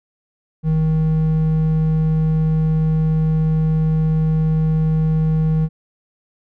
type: tone pair together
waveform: triangle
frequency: 46.91 / 157.8 Hz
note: F#1 / D#3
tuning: +25 / +25 cents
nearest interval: octave + major sixth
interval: 2100 cents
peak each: -23 / -12 dBFS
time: 0.63-5.69 s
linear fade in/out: 50 ms
effects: none